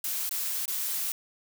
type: noise with dropouts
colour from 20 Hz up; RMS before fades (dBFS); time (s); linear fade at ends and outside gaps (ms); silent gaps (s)
blue; -31; 0.04-1.12; 2; 0.293-0.31 / 0.656-0.679
effects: none